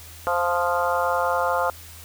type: harmonic tone with a mistuned harmonic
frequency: 174.61 Hz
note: F3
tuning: in tune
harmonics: 3 / 4 / 5 / 6 / 7 / 8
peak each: -25 / -26 / -27 / -28 / -28 / -29 dBFS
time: 0.27-1.7 s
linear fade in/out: 0 ms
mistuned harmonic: 7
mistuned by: +15 cents
effects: added 82 Hz sine -44 dBFS peak until 2.04 s + white hiss -44 dBFS RMS until 2.04 s